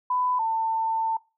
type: tone pair in turn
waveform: sine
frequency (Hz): 999 / 895.5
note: B5 / A5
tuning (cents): +20 / +30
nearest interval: major second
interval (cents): 190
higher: first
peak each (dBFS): -22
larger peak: neither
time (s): 0.1-0.39 / 0.39-1.17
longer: second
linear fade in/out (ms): 5
effects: noise-tail reverb RT60 0.3 s tail -21 dB re dry